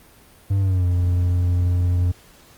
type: tone with pitch glide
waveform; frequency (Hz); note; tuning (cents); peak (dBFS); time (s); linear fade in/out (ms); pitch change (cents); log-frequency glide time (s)
triangle; 98 to 88.83; G2 to F2; 0 to +30; -14; 0.5-2.12; 10; -170; 0.6-0.85
effects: pink hiss -50 dBFS RMS until 2.57 s + Opus 32 kbps